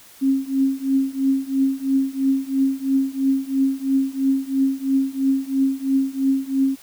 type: tone with tremolo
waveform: sine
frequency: 269.5 Hz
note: C#4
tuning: 49 cents flat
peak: -13 dBFS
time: 0.21-6.76 s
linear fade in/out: 20 ms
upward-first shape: triangle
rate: 3 Hz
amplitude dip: 95%
effects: white hiss -47 dBFS RMS until 6.82 s